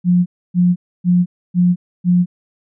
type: tone bursts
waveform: sine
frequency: 177.8 Hz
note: F3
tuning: 31 cents sharp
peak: -9 dBFS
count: 5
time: 0.04-2.26 s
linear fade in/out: 50 ms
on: 220 ms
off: 280 ms
effects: none